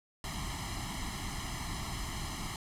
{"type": "noise with comb filter", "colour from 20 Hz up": "pink", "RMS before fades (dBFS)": -38, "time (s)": [0.24, 2.56], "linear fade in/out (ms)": 2, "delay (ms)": 0.98, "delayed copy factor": 1, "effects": ["low-pass 10000 Hz 12 dB/octave"]}